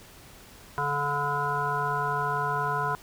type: harmonic tone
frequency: 144.1 Hz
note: D3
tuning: 33 cents flat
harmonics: 1 / 3 / 5 / 7 / 9 / 10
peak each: -34 / -35 / -34 / -28 / -35 / -33 dBFS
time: 0.78-2.95 s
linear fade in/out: 0 ms
effects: pink hiss -50 dBFS RMS until 3.02 s